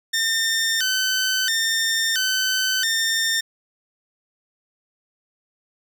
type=tone with vibrato; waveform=15% pulse; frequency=1661.2 Hz; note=G#6; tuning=in tune; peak=-13 dBFS; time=0.13-3.41 s; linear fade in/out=10 ms; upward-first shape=square; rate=0.74 Hz; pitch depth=150 cents each way; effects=none